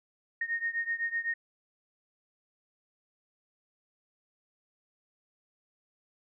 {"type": "beating tone pair", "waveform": "sine", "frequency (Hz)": [1848, 1855.9], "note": ["A#6", "A#6"], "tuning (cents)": [-16, -8], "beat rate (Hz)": 7.9, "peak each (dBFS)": [-32, -34], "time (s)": [0.41, 1.34], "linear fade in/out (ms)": 5, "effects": []}